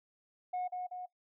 sine tone with echo, 727 Hz, F#5, 31 cents flat, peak -31 dBFS, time 0.53-0.68 s, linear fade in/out 10 ms, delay 190 ms, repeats 2, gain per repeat -4 dB, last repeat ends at 1.06 s, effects noise-tail reverb RT60 0.1 s tail -18 dB re dry + tanh soft clip ceiling -31 dBFS

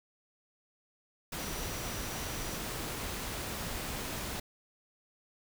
sine tone in noise, 5850 Hz, F#8, 21 cents flat, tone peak -49 dBFS, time 1.39-2.57 s, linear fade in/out 5 ms, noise pink, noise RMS -38 dBFS, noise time 1.32-4.4 s, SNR -14 dB, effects none

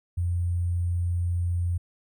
sine tone with sample-and-hold, 87.31 Hz, F2, in tune, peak -23 dBFS, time 0.17-1.78 s, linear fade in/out 10 ms, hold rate 8820 Hz, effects none

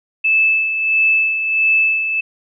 sine tone with tremolo, 2623 Hz, E7, 9 cents flat, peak -10 dBFS, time 0.24-2.21 s, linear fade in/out 10 ms, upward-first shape sine, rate 1.5 Hz, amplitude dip 55%, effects none

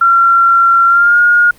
sine tone with pitch glide, 1368 to 1429.4 Hz, F6 to F6, -36 to +40 cents, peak -5 dBFS, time 0.01-1.51 s, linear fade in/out 5 ms, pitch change +76 cents, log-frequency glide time 0.87-1.19 s, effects pink hiss -44 dBFS RMS until 1.58 s + Opus 32 kbps

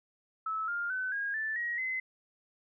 sine tone with pitch steps, 1303 / 1404.6 / 1514.1 / 1632.2 / 1759.5 / 1896.7 / 2045 Hz, E6 / F6 / F#6 / G#6 / A6 / A#6 / C7, -20 / +10 / +39 / -31 / 0 / +29 / -40 cents, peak -31 dBFS, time 0.46-2 s, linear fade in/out 5 ms, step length 220 ms, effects none

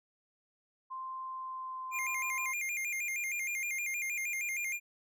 sine tone with pitch glide, 1045 to 1037.2 Hz, C6 to C6, -2 to -15 cents, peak -38 dBFS, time 0.9-2.53 s, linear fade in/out 20 ms, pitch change -13 cents, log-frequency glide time 1.22-1.84 s
square tone with vibrato, 2258 Hz, C#7, 31 cents sharp, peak -34 dBFS, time 1.91-4.8 s, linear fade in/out 50 ms, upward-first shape square, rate 6.4 Hz, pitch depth 110 cents each way
effects none

